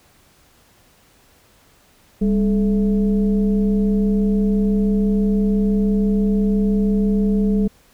sine tone with frequency modulation, 200 Hz, G3, 35 cents sharp, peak -14 dBFS, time 2.21-7.68 s, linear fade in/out 10 ms, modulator 233 Hz, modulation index 0.65, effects pink hiss -54 dBFS RMS until 7.93 s

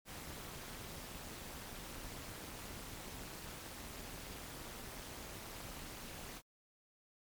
pink noise with amplitude modulation, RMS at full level -45 dBFS, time 0.05-6.42 s, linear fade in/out 50 ms, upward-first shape sine, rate 217 Hz, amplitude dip 75%, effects MP3 96 kbps

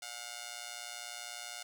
5% pulse tone with amplitude modulation, 716 Hz, F5, 43 cents sharp, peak -27 dBFS, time 0.02-1.63 s, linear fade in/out 5 ms, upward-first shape sine, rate 120 Hz, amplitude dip 85%, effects none

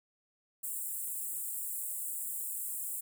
pink high-pass noise, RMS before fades -38 dBFS, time 0.63-3.01 s, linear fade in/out 10 ms, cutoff 7600 Hz, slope 96 dB/octave, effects none

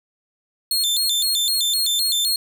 sawtooth tone with vibrato, 3900 Hz, B7, 23 cents flat, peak -15 dBFS, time 0.71-2.36 s, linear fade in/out 2 ms, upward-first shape square, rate 3.9 Hz, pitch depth 160 cents each way, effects none

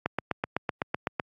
click train, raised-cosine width 0.5 ms, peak -11 dBFS, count 10, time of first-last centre 0.06-1.198 s, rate 7.91 Hz, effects high-pass 100 Hz 12 dB/octave + AAC 48 kbps

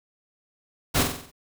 pink noise with echo, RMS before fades -21 dBFS, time 0.94-1.04 s, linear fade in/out 20 ms, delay 46 ms, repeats 6, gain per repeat -5 dB, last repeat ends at 1.316 s, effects none

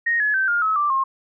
sine tone with pitch steps, 1864.7 / 1700.1 / 1550 / 1413.2 / 1288.4 / 1174.7 / 1071 Hz, A#6 / G#6 / G6 / F6 / E6 / D6 / C6, 0 / +40 / -20 / +20 / -40 / 0 / +40 cents, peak -17 dBFS, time 0.06-1.04 s, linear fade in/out 10 ms, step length 140 ms, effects none

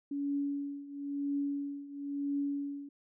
sine tone with tremolo, 283.1 Hz, C#4, 37 cents sharp, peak -29 dBFS, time 0.11-2.89 s, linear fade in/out 5 ms, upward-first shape triangle, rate 0.99 Hz, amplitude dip 85%, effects none

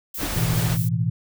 violet noise with tremolo, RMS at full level -31 dBFS, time 0.14-0.89 s, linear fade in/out 5 ms, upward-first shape sine, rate 4.9 Hz, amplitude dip 55%
pink noise, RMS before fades -28 dBFS, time 0.17-0.78 s, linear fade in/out 50 ms
sine tone with exponential decay, 291.9 Hz, D4, 10 cents flat, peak -22 dBFS, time 0.23-0.33 s, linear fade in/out 2 ms, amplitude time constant 20 ms
sine chord, A suspended second, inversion none, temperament just, 110 / 123.75 / 165 Hz, A2 / B2 / E3, 0 / +4 / +2 cents, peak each -24 dBFS, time 0.36-1.1 s, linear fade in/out 5 ms
effects none

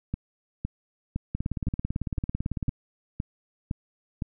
two click trains, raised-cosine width 5 ms, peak -16 / -16 dBFS, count 25 / 9, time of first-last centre 1.35-2.683 / 0.14-4.222 s, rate 18 / 1.96 Hz, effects none

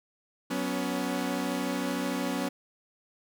sawtooth chord, F# suspended fourth, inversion none, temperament equal with one note detuned, 185 / 246.9 / 280.2 Hz, F#3 / B3 / C#4, 0 / 0 / +19 cents, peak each -31 / -29 / -28 dBFS, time 0.5-2.49 s, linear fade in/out 10 ms, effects none

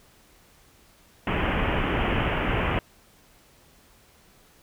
pink low-pass noise, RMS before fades -25 dBFS, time 1.27-2.79 s, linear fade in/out 2 ms, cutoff 3100 Hz, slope 96 dB/octave, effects pink hiss -57 dBFS RMS until 4.62 s

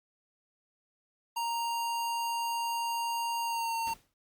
square tone with pitch glide, 932.3 to 913.6 Hz, A#5 to A#5, 0 to -35 cents, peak -31 dBFS, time 1.36-3.94 s, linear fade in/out 10 ms, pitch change -35 cents, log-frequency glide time 3.43-3.76 s
pink noise with exponential decay, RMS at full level -44 dBFS, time 3.87-4.14 s, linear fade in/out 2 ms, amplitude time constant 58 ms
effects Opus 48 kbps

